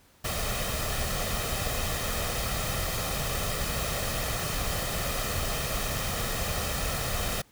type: noise with comb filter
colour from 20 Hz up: pink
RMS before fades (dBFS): -30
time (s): 0.24-7.42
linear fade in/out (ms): 10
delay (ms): 1.6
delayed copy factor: +0.55
effects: pink hiss -60 dBFS RMS until 7.51 s